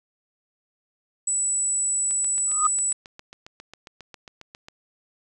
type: tone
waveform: sine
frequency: 7910 Hz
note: B8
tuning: 2 cents sharp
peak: -21 dBFS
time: 1.27-2.93 s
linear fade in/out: 5 ms
type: click train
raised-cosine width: 0.2 ms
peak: -24 dBFS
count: 20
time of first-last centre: 2.11-4.685 s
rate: 7.38 Hz
type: tone with exponential growth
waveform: sine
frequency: 1244.5 Hz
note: D#6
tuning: in tune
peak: -14 dBFS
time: 2.47-2.67 s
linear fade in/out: 5 ms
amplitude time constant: 42 ms
effects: none